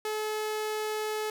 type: tone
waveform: sawtooth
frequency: 429.3 Hz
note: A4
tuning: 43 cents flat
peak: -26 dBFS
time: 0.05-1.3 s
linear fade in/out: 2 ms
effects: none